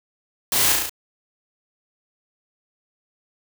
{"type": "noise with echo", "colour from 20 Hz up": "white", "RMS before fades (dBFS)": -21, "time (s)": [0.52, 0.72], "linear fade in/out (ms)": 2, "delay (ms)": 35, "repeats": 5, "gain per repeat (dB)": -2, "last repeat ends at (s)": 0.895, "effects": []}